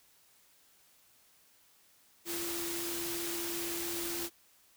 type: tone in noise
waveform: sine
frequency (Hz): 341.2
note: F4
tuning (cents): -40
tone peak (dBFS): -39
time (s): 2.25-4.3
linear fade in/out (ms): 50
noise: white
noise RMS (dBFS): -38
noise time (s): 2.25-4.3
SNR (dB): -4
effects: white hiss -65 dBFS RMS until 4.76 s